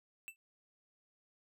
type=tone with exponential decay; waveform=square; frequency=2660 Hz; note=E7; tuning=15 cents sharp; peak=-40 dBFS; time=0.28-0.36 s; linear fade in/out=0 ms; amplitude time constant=17 ms; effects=none